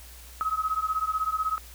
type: beating tone pair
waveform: sine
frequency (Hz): 1268 / 1284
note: D#6 / E6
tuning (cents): +32 / -46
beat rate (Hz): 16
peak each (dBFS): -28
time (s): 0.41-1.58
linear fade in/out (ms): 0
effects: added 60 Hz sine -46 dBFS peak until 1.74 s + white hiss -49 dBFS RMS until 1.74 s